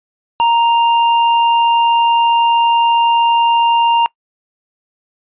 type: tone with hard clipping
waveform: triangle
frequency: 932.3 Hz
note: A#5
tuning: in tune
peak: -11 dBFS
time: 0.4-4.06 s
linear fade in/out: 0 ms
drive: 15 dB
effects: noise-tail reverb RT60 0.1 s tail -23 dB re dry + resampled to 8000 Hz